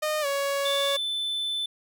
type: tone with pitch glide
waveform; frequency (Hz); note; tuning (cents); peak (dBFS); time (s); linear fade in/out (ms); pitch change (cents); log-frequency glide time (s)
sawtooth; 613 to 558.9; D#5 to C#5; -26 to +14; -21; 0.02-0.97; 10; -160; 0.21-0.26
type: tone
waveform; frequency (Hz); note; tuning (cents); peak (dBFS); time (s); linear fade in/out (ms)
triangle; 3520; A7; 0; -25; 0.65-1.66; 5
effects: none